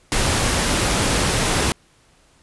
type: noise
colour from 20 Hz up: pink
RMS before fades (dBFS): -19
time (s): 0.12-1.72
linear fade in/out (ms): 0
effects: pink hiss -56 dBFS RMS until 2.42 s + resampled to 24000 Hz